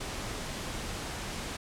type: noise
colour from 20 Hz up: pink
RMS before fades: -37 dBFS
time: 0-1.57 s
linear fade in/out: 10 ms
effects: low-pass 9000 Hz 12 dB/octave